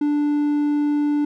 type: tone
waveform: triangle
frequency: 293.7 Hz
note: D4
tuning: in tune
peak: -15 dBFS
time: 0.01-1.25 s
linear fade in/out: 5 ms
effects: none